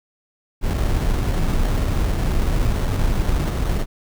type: noise with sample-and-hold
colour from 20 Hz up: brown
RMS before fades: -19 dBFS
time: 0.61-3.86 s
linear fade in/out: 50 ms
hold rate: 2450 Hz
effects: none